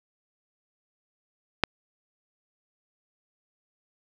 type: click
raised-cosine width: 0.3 ms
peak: -3 dBFS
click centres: 1.637 s
effects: none